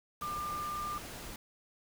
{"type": "tone in noise", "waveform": "sine", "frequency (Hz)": 1196, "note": "D6", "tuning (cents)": 31, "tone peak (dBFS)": -35, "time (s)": [0.22, 0.98], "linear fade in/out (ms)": 2, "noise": "pink", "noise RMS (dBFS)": -45, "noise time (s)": [0.21, 1.36], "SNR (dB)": 7, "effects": []}